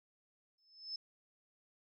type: tone with exponential growth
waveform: sine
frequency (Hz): 5240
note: E8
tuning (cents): -11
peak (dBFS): -37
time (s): 0.58-0.96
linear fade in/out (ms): 5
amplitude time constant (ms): 81
effects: none